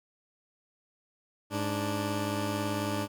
15% pulse tone pair together, 103.83 / 293.3 Hz, G#2 / D4, 0 / -2 cents, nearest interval octave + tritone, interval 1798 cents, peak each -26 dBFS, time 1.5-3.08 s, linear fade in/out 50 ms, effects none

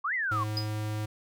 sine exponential two-way sweep, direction up then down, 1046.5 to 2100 to 1046.5 Hz, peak -27 dBFS, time 0.04-0.44 s, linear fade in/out 10 ms, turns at 0.14 s
square tone, 106.9 Hz, A2, 49 cents flat, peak -31 dBFS, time 0.31-1.06 s, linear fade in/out 10 ms
triangle tone with exponential decay, 4971 Hz, D#8, 2 cents flat, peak -25 dBFS, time 0.57-0.71 s, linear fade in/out 1 ms, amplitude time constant 30 ms
effects none

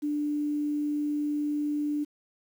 sine tone with quantisation, 295.2 Hz, D4, 9 cents sharp, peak -26 dBFS, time 0.02-2.05 s, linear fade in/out 20 ms, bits 9, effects none

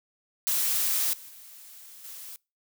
blue noise with level steps, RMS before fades -26 / -46 / -48 / -42 dBFS, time 0.47-2.36 s, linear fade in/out 0 ms, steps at 1.13 / 1.29 / 2.04 s, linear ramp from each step 5 ms, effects noise-tail reverb RT60 0.3 s tail -26 dB re dry

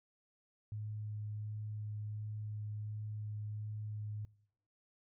sine tone with vibrato, 106.1 Hz, G#2, 38 cents sharp, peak -39 dBFS, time 0.72-4.25 s, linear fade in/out 0 ms, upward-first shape sine, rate 1.4 Hz, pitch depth 9 cents each way, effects noise-tail reverb RT60 0.7 s tail -22 dB re dry

